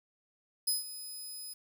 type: tone with ADSR envelope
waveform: 15% pulse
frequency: 5040 Hz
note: D#8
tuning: 21 cents sharp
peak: -21 dBFS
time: 0.67-1.54 s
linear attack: 10 ms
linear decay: 150 ms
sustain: -15 dB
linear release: 13 ms
effects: 10-bit